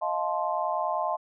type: chord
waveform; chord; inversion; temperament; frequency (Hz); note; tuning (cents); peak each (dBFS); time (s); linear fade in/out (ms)
sine; F dominant seventh; third; just; 628.6 / 698.5 / 873.1 / 1047.7; Eb5 / F5 / A5 / C6; +18 / 0 / -14 / +2; -31; 0.01-1.17; 20
effects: none